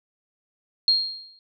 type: tone with exponential decay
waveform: sine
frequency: 4234 Hz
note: C8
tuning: 20 cents sharp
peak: -13 dBFS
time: 0.88-1.39 s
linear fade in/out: 1 ms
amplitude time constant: 110 ms
effects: none